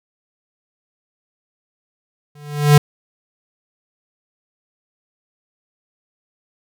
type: tone with exponential growth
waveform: square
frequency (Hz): 147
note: D3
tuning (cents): +2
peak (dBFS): -4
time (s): 2.35-2.78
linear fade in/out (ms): 5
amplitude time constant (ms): 93
effects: none